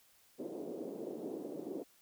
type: band-pass noise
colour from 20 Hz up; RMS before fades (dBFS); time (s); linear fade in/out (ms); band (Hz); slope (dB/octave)
pink; -43; 0.38-1.84; 20; 270 to 480; 24
effects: white hiss -67 dBFS RMS until 2.01 s